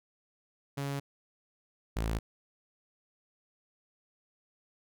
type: tone pair in turn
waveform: sawtooth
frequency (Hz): 140 / 55.19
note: C#3 / A1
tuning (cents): +18 / +6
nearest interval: octave + major third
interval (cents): 1612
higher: first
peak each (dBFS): -29 / -26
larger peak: second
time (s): 0.77-1 / 1.96-2.19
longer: neither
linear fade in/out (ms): 10
effects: none